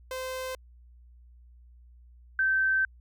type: tone pair in turn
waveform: sawtooth / sine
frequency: 517 / 1549.2 Hz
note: C5 / G6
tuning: -21 / -21 cents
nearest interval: octave + perfect fifth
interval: 1900 cents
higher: second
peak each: -29 / -22 dBFS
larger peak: second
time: 0.11-0.55 / 2.39-2.85 s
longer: second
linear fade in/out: 2 ms
effects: added 60 Hz sine -51 dBFS peak until 3 s